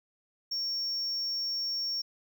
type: tone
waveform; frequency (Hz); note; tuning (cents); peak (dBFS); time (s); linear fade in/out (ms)
triangle; 5500; F8; -27; -28; 0.51-2.02; 10
effects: tanh soft clip ceiling -24 dBFS